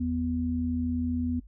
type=tone pair together; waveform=sine; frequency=82.41 / 247 Hz; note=E2 / B3; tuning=0 / 0 cents; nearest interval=octave + perfect fifth; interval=1900 cents; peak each=-32 / -27 dBFS; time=0-1.4 s; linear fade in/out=10 ms; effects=noise-tail reverb RT60 0.1 s tail -19 dB re dry + added 50 Hz sine -47 dBFS peak until 1.47 s